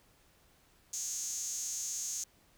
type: tone with high-pass filter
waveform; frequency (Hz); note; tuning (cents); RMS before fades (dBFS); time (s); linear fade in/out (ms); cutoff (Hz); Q
sawtooth; 236.1; A#3; +22; -38; 0.93-2.24; 5; 6500; 8
effects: pink hiss -66 dBFS RMS until 2.57 s